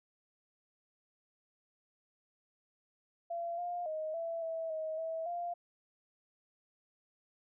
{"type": "tone with pitch steps", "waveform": "sine", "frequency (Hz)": [682, 704, 625, 666, 653, 632, 650, 696], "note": ["F5", "F5", "D#5", "E5", "E5", "D#5", "E5", "F5"], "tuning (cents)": [-41, 14, 8, 18, -17, 27, -24, -6], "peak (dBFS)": -35, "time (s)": [3.3, 5.54], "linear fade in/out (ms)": 10, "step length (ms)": 280, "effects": []}